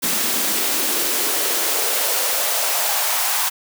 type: noise with high-pass filter sweep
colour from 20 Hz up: white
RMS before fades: -20 dBFS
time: 0.02-3.5 s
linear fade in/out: 20 ms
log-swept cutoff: 210 to 910 Hz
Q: 2.4
effects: none